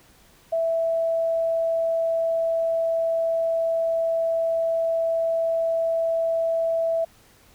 sine tone, 659.3 Hz, E5, in tune, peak -20 dBFS, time 0.52-7.05 s, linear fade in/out 10 ms, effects pink hiss -55 dBFS RMS until 7.54 s

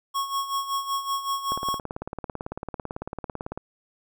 square tone with tremolo, 1100 Hz, C#6, 14 cents flat, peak -24 dBFS, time 0.14-1.8 s, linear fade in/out 20 ms, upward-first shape sine, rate 5.3 Hz, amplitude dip 70%
click train, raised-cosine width 1 ms, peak -18 dBFS, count 38, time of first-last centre 1.52-3.576 s, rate 18 Hz
effects none

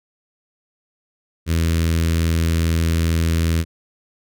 sawtooth tone with notch filter, 82.41 Hz, E2, in tune, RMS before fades -18 dBFS, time 1.46-3.65 s, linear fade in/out 50 ms, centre 790 Hz, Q 0.58, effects none

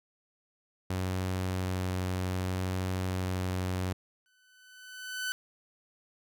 sawtooth tone with vibrato, 92.5 Hz, F#2, in tune, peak -26 dBFS, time 0.9-3.93 s, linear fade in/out 5 ms, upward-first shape sine, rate 0.64 Hz, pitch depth 8 cents each way
sawtooth tone with exponential growth, 1506 Hz, F#6, 30 cents sharp, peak -26 dBFS, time 4.26-5.32 s, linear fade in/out 0 ms, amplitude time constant 230 ms
effects none

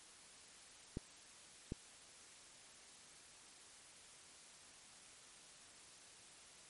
clicks, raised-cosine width 3 ms, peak -28 dBFS, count 2, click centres 0.971 / 1.721 s, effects white hiss -60 dBFS RMS until 6.69 s + MP3 48 kbps

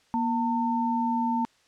sine tone pair together, 238.4 / 900.1 Hz, A#3 / A5, +39 / +39 cents, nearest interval octave + major seventh, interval 2300 cents, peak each -26 dBFS, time 0.14-1.45 s, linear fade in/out 0 ms, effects white hiss -63 dBFS RMS until 1.67 s + low-pass 6000 Hz 12 dB/octave

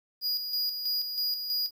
square tone with tremolo, 4888 Hz, D#8, 32 cents flat, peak -27 dBFS, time 0.21-1.71 s, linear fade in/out 50 ms, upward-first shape square, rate 3.1 Hz, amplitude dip 50%, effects 10-bit

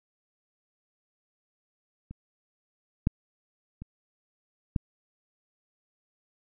clicks, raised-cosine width 5 ms, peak -28 / -10 / -27 / -13 dBFS, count 4, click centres 2.11 / 3.071 / 3.82 / 4.762 s, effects none

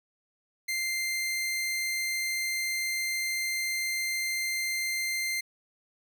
sawtooth tone, 2091 Hz, C7, 2 cents flat, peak -25 dBFS, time 0.68-5.41 s, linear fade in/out 10 ms, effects none

